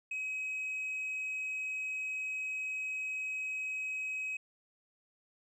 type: tone with tanh clipping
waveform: triangle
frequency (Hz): 2542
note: D#7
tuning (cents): +36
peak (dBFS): -35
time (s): 0.11-4.37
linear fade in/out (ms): 5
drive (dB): 6
effects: none